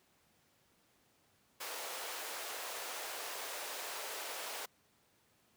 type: high-pass noise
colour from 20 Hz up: pink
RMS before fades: -43 dBFS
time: 1.6-4.66 s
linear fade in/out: 10 ms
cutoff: 470 Hz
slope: 24 dB/octave
effects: pink hiss -71 dBFS RMS until 5.56 s + high-pass 100 Hz 12 dB/octave